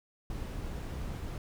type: noise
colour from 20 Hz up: brown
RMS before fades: -38 dBFS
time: 0.3-1.38 s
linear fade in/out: 2 ms
effects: none